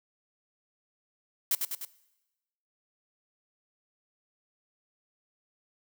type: noise with echo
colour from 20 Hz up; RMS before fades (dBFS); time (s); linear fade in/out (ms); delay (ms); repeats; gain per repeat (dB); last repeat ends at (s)
blue; -26; 1.51-1.55; 2; 100; 3; -4; 1.85
effects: noise-tail reverb RT60 1.0 s tail -19 dB re dry